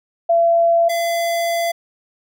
sine / square tone pair in turn, 676 / 678.8 Hz, E5 / F5, +43 / -49 cents, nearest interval unison, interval 8 cents, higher second, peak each -11 / -18 dBFS, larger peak first, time 0.29-0.89 / 0.89-1.72 s, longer second, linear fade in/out 10 ms, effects none

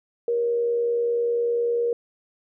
sine tone with frequency modulation, 472.6 Hz, A#4, 24 cents sharp, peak -20 dBFS, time 0.28-1.93 s, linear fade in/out 2 ms, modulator 80.4 Hz, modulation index 0.24, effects none

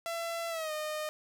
sawtooth tone with pitch glide, 672 to 612.7 Hz, E5 to D#5, +33 to -27 cents, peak -30 dBFS, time 0.06-1.09 s, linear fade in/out 0 ms, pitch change -160 cents, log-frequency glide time 0.49-0.72 s, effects none

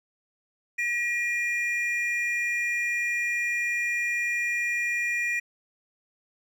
triangle tone pair together, 1914.4 / 2412 Hz, A#6 / D7, +46 / +46 cents, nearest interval major third, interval 400 cents, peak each -26 dBFS, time 0.78-5.4 s, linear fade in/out 10 ms, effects none

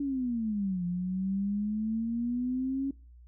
sine exponential two-way sweep, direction down then up, 287.8 to 174.6 to 276.4 Hz, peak -28 dBFS, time 0-2.91 s, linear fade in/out 5 ms, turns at 0.85 s, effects noise-tail reverb RT60 0.3 s tail -21 dB re dry + added 60 Hz sine -50 dBFS peak until 3.27 s

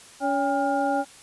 harmonic tone with a mistuned harmonic, 282.1 Hz, C#4, 30 cents sharp, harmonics 1 / 2 / 3 / 5, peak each -27 / -27 / -24 / -33 dBFS, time 0.2-1.05 s, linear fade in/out 50 ms, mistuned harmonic 3, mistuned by -87 cents, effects white hiss -48 dBFS RMS until 1.22 s + resampled to 24000 Hz

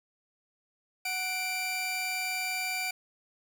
sawtooth tone pair together, 740.2 / 2350 Hz, F#5 / D7, 0 / +1 cents, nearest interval octave + minor sixth, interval 2001 cents, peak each -33 / -28 dBFS, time 1.05-2.91 s, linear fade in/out 5 ms, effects none

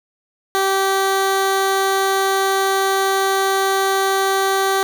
15% pulse tone, 387.6 Hz, G4, 20 cents flat, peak -9 dBFS, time 0.55-4.83 s, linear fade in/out 0 ms, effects none

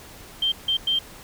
sine tone bursts at uneven times, 3154 Hz, G7, 10 cents sharp, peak -19 dBFS, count 3, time 0.42-0.52 / 0.68-0.77 / 0.87-0.99 s, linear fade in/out 5 ms, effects pink hiss -44 dBFS RMS until 1.23 s

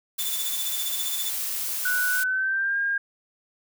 blue noise, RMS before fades -29 dBFS, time 0.18-2.24 s, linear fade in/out 10 ms
sawtooth tone with tremolo, 3520 Hz, A7, in tune, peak -25 dBFS, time 0.19-1.3 s, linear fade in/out 0 ms, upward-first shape sine, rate 15 Hz, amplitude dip 85%
sine tone with pitch glide, 1480 to 1614 Hz, F#6 to G#6, 0 to -50 cents, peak -22 dBFS, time 1.85-2.98 s, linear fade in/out 5 ms, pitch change +150 cents, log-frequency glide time 2.11-2.78 s
effects none

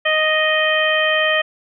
harmonic tone, 622.3 Hz, D#5, in tune, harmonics 1 / 2 / 3 / 4 / 5, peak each -19 / -24 / -18 / -23 / -22 dBFS, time 0.05-1.42 s, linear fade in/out 10 ms, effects none

